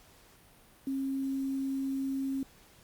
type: tone with quantisation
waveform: sine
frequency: 270 Hz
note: C#4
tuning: 45 cents flat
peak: -30 dBFS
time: 0.87-2.43 s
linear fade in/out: 2 ms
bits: 9
effects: pink hiss -59 dBFS RMS until 2.83 s + Opus 48 kbps